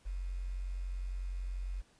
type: tone with quantisation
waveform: sine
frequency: 45.48 Hz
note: F#1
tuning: 29 cents flat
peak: -35 dBFS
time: 0.05-1.82 s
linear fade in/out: 20 ms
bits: 10
effects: pink hiss -67 dBFS RMS until 1.99 s + resampled to 22050 Hz